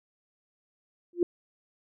sine tone with exponential growth, 349.2 Hz, F4, in tune, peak -16 dBFS, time 1.13-1.23 s, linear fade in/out 2 ms, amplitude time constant 20 ms, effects none

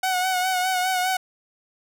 sawtooth tone with vibrato, 740 Hz, F#5, in tune, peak -17 dBFS, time 0.03-1.17 s, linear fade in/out 5 ms, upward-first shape sine, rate 4.9 Hz, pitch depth 38 cents each way, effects none

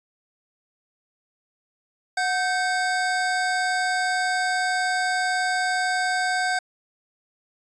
square tone pair together, 734 / 1552.2 Hz, F#5 / G6, -14 / -18 cents, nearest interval octave + minor second, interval 1296 cents, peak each -25 dBFS, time 2.17-6.59 s, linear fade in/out 5 ms, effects resampled to 22050 Hz

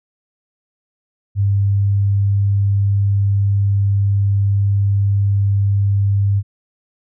sine tone, 99.9 Hz, G2, 33 cents sharp, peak -12 dBFS, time 1.35-6.43 s, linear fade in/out 50 ms, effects none

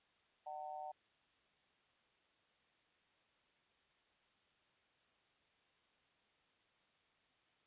sine tone with amplitude modulation, 755 Hz, F#5, 35 cents sharp, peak -40 dBFS, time 0.46-0.92 s, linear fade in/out 10 ms, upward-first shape sine, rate 150 Hz, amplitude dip 95%, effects white hiss -75 dBFS RMS until 7.66 s + resampled to 8000 Hz

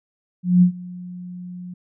sine tone with ADSR envelope, 179.2 Hz, F3, 45 cents sharp, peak -8 dBFS, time 0.43-1.74 s, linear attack 190 ms, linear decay 95 ms, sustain -23 dB, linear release 7 ms, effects none

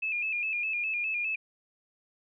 sine tone with vibrato, 2511 Hz, D#7, 15 cents sharp, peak -28 dBFS, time 0.02-1.36 s, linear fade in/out 10 ms, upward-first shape square, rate 4.9 Hz, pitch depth 64 cents each way, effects none

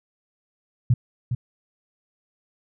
sine tone with echo, 121.9 Hz, B2, 22 cents flat, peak -13 dBFS, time 0.9-0.94 s, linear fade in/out 5 ms, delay 410 ms, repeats 1, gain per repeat -8 dB, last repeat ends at 1.35 s, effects none

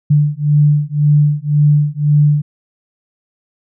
sine beating tone pair, 146.83 / 148.73 Hz, D3 / D3, 0 / +22 cents, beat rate 1.9 Hz, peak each -12 dBFS, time 0.1-2.42 s, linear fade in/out 10 ms, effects none

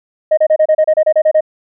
sine tone bursts, 622.3 Hz, D#5, in tune, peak -5 dBFS, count 12, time 0.31-1.408 s, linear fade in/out 10 ms, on 64 ms, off 30 ms, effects tanh soft clip ceiling -4 dBFS

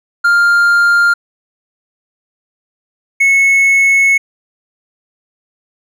triangle tone pair in turn, 1400 / 2196 Hz, F6 / C#7, +4 / -17 cents, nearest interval minor sixth, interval 779 cents, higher second, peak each -5 dBFS, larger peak neither, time 0.24-1.14 / 3.2-4.18 s, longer second, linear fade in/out 10 ms, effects none

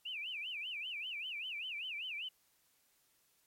sine tone with vibrato, 2664 Hz, E7, 18 cents sharp, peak -39 dBFS, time 0.05-2.29 s, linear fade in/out 10 ms, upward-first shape sine, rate 5.1 Hz, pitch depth 250 cents each way, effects white hiss -73 dBFS RMS until 3.46 s + MP3 64 kbps

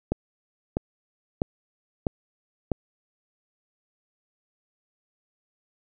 click train, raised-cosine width 2 ms, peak -10 dBFS, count 5, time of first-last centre 0.12-2.717 s, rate 1.54 Hz, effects none

